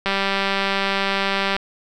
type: click train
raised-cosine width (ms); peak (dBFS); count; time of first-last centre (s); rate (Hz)
0.3; -5; 296; 0.06-1.565; 196
effects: none